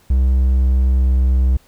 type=tone with pitch glide; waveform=triangle; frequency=64.7 to 64.29 Hz; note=C2 to C2; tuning=-19 to -30 cents; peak=-9 dBFS; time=0.1-1.57 s; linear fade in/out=5 ms; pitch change=-11 cents; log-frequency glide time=0.31-1.17 s; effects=pink hiss -53 dBFS RMS until 1.67 s